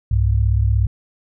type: tone pair together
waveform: sine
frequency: 65.41 / 102.06 Hz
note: C2 / G#2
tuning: 0 / -30 cents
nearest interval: minor sixth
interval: 770 cents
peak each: -16 dBFS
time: 0.11-0.87 s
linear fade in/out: 5 ms
effects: none